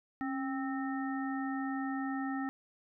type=harmonic tone with a mistuned harmonic; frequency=262.4 Hz; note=C4; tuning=5 cents sharp; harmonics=1 / 3 / 5 / 7; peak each=-34 / -41 / -44 / -44 dBFS; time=0.21-2.49 s; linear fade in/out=0 ms; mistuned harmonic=1; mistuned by=+58 cents; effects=none